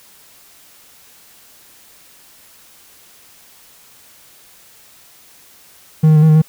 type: tone with pitch steps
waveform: triangle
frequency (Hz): 156.6 / 155.5 / 152.5 / 158.4 / 154.4 / 157.5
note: D#3 / D#3 / D#3 / D#3 / D#3 / D#3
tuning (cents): +11 / -1 / -34 / +31 / -13 / +21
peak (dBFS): -4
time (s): 6.03-6.42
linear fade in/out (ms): 10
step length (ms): 65
effects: white hiss -46 dBFS RMS until 6.48 s